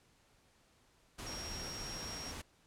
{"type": "tone in noise", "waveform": "sine", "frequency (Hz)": 5588, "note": "F8", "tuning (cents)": 0, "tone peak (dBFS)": -44, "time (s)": [1.26, 2.32], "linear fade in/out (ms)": 10, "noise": "pink", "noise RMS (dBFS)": -45, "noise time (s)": [1.18, 2.42], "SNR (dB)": -2, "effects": ["pink hiss -69 dBFS RMS until 2.66 s", "low-pass 10000 Hz 12 dB/octave"]}